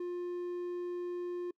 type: tone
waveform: triangle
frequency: 353.5 Hz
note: F4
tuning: 21 cents sharp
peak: -33 dBFS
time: 0-1.51 s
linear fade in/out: 5 ms
effects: noise-tail reverb RT60 0.1 s tail -26 dB re dry